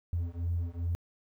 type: beating tone pair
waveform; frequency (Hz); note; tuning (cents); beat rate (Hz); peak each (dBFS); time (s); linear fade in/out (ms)
triangle; 84.4 / 86.9; E2 / F2; +41 / -8; 2.5; -30; 0.13-0.95; 0
effects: tanh soft clip ceiling -24 dBFS + 11-bit